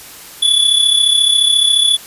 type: tone with amplitude modulation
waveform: square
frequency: 3437 Hz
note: A7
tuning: 41 cents flat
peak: -7 dBFS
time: 0.42-1.97 s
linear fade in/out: 10 ms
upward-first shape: sine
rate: 34.3 Hz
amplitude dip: 60%
effects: white hiss -35 dBFS RMS until 2.06 s + resampled to 32000 Hz